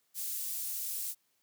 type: high-pass noise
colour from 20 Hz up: pink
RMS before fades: -37 dBFS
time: 0.14-1.15 s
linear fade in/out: 50 ms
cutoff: 10000 Hz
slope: 12 dB/octave
effects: white hiss -75 dBFS RMS until 1.42 s + high-pass 100 Hz 12 dB/octave

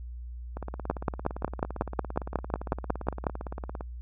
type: two click trains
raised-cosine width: 1 ms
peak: -11 / -22 dBFS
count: 14 / 58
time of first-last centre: 0.9-3.268 / 0.57-3.809 s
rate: 5.49 / 17.6 Hz
effects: added 60 Hz sine -37 dBFS peak until 4.01 s

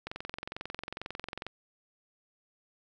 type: click train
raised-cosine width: 0.3 ms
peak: -21 dBFS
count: 32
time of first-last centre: 0.07-1.466 s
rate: 22.2 Hz
effects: none

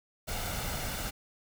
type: noise with comb filter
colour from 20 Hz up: pink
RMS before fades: -35 dBFS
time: 0.27-1.11 s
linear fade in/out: 20 ms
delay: 1.4 ms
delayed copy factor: +0.5
effects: none

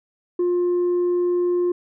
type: tone with tanh clipping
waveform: sine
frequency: 353.8 Hz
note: F4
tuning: 23 cents sharp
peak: -18 dBFS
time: 0.39-1.72 s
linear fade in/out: 5 ms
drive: 1 dB
effects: none

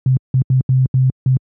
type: tone bursts at uneven times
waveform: sine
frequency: 130 Hz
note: C3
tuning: 11 cents flat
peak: -9 dBFS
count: 6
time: 0.06-0.17 / 0.34-0.42 / 0.5-0.61 / 0.69-0.86 / 0.94-1.1 / 1.26-1.37 s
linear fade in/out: 2 ms
effects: high-pass 80 Hz 12 dB/octave

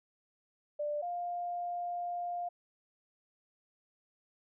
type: tone pair in turn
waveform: sine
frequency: 591 / 702.8 Hz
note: D5 / F5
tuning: +11 / +11 cents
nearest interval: minor third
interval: 300 cents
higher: second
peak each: -32 / -34 dBFS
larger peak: first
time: 0.79-1.02 / 1.02-2.49 s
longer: second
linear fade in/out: 10 ms
effects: none

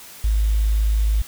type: tone with quantisation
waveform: sine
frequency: 53.1 Hz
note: G#1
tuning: 39 cents sharp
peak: -15 dBFS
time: 0.24-1.22 s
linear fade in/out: 5 ms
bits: 7
effects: white hiss -41 dBFS RMS until 1.27 s

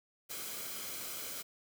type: noise with comb filter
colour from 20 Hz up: white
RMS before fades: -42 dBFS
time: 0.29-1.43 s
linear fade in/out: 20 ms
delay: 1.1 ms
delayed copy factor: -0.5
effects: none

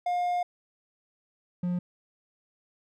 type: tone pair in turn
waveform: triangle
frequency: 711 / 177.75 Hz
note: F5 / F3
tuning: +31 / +31 cents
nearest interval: 2 octaves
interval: 2400 cents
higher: first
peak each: -23 / -24 dBFS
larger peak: first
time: 0.06-0.43 / 1.63-1.79 s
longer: first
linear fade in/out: 5 ms
effects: none

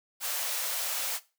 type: high-pass noise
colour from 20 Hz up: white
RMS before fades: -32 dBFS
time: 0.2-1.2 s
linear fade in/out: 50 ms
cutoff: 480 Hz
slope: 96 dB/octave
effects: noise-tail reverb RT60 0.3 s tail -18 dB re dry

